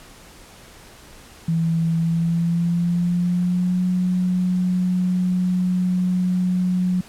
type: tone with pitch glide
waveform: sine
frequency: 164.81 to 181.81 Hz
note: E3 to F#3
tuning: 0 to -30 cents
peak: -17 dBFS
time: 1.48-7.01 s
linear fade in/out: 5 ms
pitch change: +170 cents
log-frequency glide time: 1.96-3.82 s
effects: pink hiss -45 dBFS RMS until 7.08 s + low-pass 12000 Hz 12 dB/octave